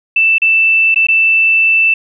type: tone with dropouts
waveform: sine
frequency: 2655 Hz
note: E7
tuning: 12 cents sharp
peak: -7 dBFS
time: 0.16-1.94 s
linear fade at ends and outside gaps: 5 ms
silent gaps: 0.383-0.418 / 0.945-0.959 / 1.069-1.085 s
effects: none